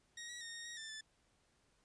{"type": "tone with pitch steps", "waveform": "15% pulse", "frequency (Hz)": [1878, 1921, 1846, 1857, 1883, 1777, 1750], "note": ["A#6", "B6", "A#6", "A#6", "A#6", "A6", "A6"], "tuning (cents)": [12, -48, -17, -7, 17, 17, -10], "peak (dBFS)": -40, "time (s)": [0.17, 1.01], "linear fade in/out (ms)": 5, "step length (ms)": 120, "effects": ["pink hiss -75 dBFS RMS until 1.84 s", "resampled to 22050 Hz"]}